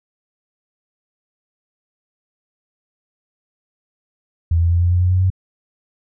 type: tone with pitch steps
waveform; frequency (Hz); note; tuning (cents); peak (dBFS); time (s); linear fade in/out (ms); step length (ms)
sine; 83.4 / 84.76 / 86.14 / 87.55 / 88.97 / 90.42 / 91.9 / 93.4; E2 / E2 / F2 / F2 / F2 / F#2 / F#2 / F#2; +21 / +49 / -23 / +5 / +33 / -39 / -11 / +17; -12; 4.51-5.302; 5; 99
effects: none